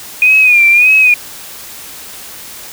sine tone with vibrato, 2454 Hz, D#7, 25 cents flat, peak -4 dBFS, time 0.22-1.14 s, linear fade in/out 2 ms, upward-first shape sine, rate 1.7 Hz, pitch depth 77 cents each way, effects white hiss -30 dBFS RMS until 2.72 s

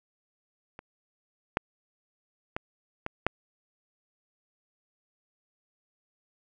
clicks, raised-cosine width 0.5 ms, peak -27 / -9 / -16 / -17 / -8 dBFS, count 5, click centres 0.791 / 1.571 / 2.565 / 3.064 / 3.266 s, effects none

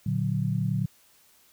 sine chord, Bb augmented, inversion none, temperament equal, 116.54 / 146.83 / 185 Hz, Bb2 / D3 / F#3, 0 / 0 / 0 cents, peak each -28 / -28 / -29 dBFS, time 0.06-0.86 s, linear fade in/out 5 ms, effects white hiss -60 dBFS RMS until 1.52 s

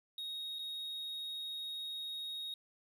triangle tone with dropouts, 3753 Hz, A#7, 11 cents sharp, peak -38 dBFS, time 0.18-2.54 s, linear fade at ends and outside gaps 2 ms, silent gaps 0.587-0.591 s, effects none

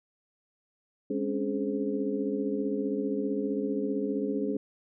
sine tone cluster, 205.1 / 268.3 / 283.6 / 421.6 / 520 Hz, G#3 / C4 / C#4 / G#4 / C5, -21 / +44 / +40 / +26 / -11 cents, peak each -34 / -35 / -32 / -32 / -39 dBFS, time 1.1-4.57 s, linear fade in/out 5 ms, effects none

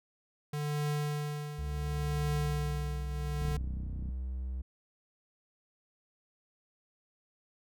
square tone with tremolo, 148 Hz, D3, 14 cents sharp, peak -30 dBFS, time 0.53-3.57 s, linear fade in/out 5 ms, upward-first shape triangle, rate 0.69 Hz, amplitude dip 75%
triangle tone with pitch glide, 69.3 to 63.92 Hz, C#2 to C2, 0 to -40 cents, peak -32 dBFS, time 1.58-4.62 s, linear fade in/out 10 ms, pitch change -140 cents, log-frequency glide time 1.94-2.56 s
click train, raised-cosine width 5 ms, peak -29 dBFS, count 22, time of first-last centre 3.42-4.089 s, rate 31.4 Hz
effects none

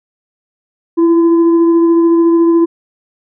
sine tone with frequency modulation, 334.6 Hz, E4, 26 cents sharp, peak -6 dBFS, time 0.97-2.66 s, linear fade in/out 20 ms, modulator 683 Hz, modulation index 0.28, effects none

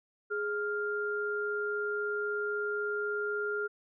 sine tone pair together, 416.2 / 1400 Hz, G#4 / F6, +4 / +4 cents, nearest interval octave + major sixth, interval 2100 cents, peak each -33 / -33 dBFS, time 0.3-3.68 s, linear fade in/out 20 ms, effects none

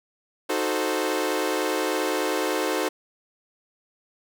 sawtooth chord, D# diminished seventh, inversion none, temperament equal, 311.1 / 370 / 440 / 523.3 Hz, D#4 / F#4 / A4 / C5, 0 / 0 / 0 / 0 cents, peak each -25 dBFS, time 0.49-2.89 s, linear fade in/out 10 ms, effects none

